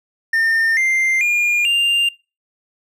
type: tone with pitch steps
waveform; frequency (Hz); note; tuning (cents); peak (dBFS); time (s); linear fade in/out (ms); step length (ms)
triangle; 1812 / 2093 / 2419 / 2794; A#6 / C7 / D#7 / F7; -50 / 0 / -49 / 0; -12; 0.33-2.09; 5; 440
effects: noise-tail reverb RT60 0.3 s tail -23 dB re dry